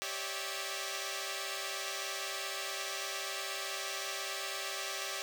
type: tone cluster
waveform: 5% pulse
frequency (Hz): 392.2 / 548 / 584 / 649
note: G4 / C#5 / D5 / E5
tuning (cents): +1 / -20 / -10 / -27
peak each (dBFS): -31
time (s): 0.02-5.22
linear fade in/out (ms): 0
effects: none